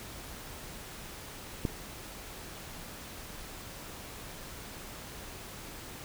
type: click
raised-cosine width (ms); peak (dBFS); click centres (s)
3; -16; 1.652
effects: pink hiss -45 dBFS RMS until 6.04 s